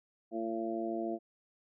harmonic tone, 113.1 Hz, A2, 48 cents sharp, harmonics 2 / 3 / 4 / 5 / 6, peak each -40 / -36 / -45 / -45 / -38 dBFS, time 0.31-1.19 s, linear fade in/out 50 ms, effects none

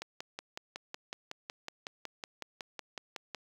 click train, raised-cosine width 0.2 ms, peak -22 dBFS, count 19, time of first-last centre 0.02-3.347 s, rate 5.41 Hz, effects high-pass 80 Hz 12 dB/octave + 8-bit

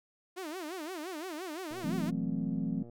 sawtooth tone with vibrato, 337.3 Hz, E4, 40 cents sharp, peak -34 dBFS, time 0.36-2.11 s, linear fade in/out 20 ms, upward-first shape sine, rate 5.8 Hz, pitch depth 220 cents each way
click train, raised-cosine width 2 ms, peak -38 dBFS, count 141, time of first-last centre 1.71-2.896 s, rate 118 Hz
sine chord, F# half-diminished seventh, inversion third, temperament equal, 164.81 / 185 / 220 / 261.6 Hz, E3 / F#3 / A3 / C4, 0 / 0 / 0 / 0 cents, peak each -36 dBFS, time 1.84-2.83 s, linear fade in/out 5 ms
effects none

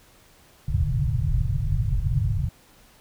white low-pass noise, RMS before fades -23 dBFS, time 0.68-2.49 s, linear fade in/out 5 ms, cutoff 150 Hz, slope 96 dB/octave, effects pink hiss -55 dBFS RMS until 3 s

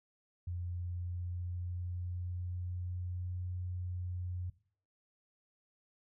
sine tone with pitch glide, 88.1 to 89.95 Hz, F2 to F#2, +16 to -48 cents, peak -36 dBFS, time 0.47-4.5 s, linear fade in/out 5 ms, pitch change +36 cents, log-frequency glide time 0.72-3.44 s, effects noise-tail reverb RT60 0.5 s tail -18 dB re dry

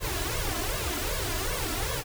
pink noise with flanger, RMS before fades -30 dBFS, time 0-2.04 s, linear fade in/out 50 ms, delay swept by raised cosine 1.8 to 3 ms, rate 2.6 Hz, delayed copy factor +1, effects none

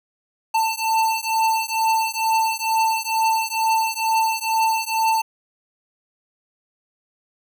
square beating tone pair, 890 / 892.2 Hz, A5 / A5, +20 / +24 cents, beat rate 2.2 Hz, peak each -22 / -22 dBFS, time 0.54-5.22 s, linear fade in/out 10 ms, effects none

